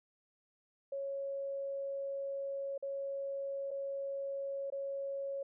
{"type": "tone with dropouts", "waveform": "sine", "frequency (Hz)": 552, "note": "C#5", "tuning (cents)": -7, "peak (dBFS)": -36, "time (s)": [0.92, 5.43], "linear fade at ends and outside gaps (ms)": 5, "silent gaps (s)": [[2.779, 2.825], [3.708, 3.712], [4.702, 4.722]], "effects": []}